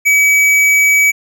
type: tone with hard clipping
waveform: triangle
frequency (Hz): 2280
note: C#7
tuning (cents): +48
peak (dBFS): -9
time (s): 0.05-1.12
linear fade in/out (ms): 20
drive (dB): 16
effects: none